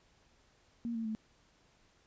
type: tone with pitch steps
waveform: sine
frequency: 234.2 / 226.2 / 218.5 Hz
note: A#3 / A3 / A3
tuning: +8 / +48 / -12 cents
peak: -34 dBFS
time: 0.85-1.15 s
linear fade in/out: 0 ms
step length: 100 ms
effects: pink hiss -68 dBFS RMS until 2.06 s + resampled to 16000 Hz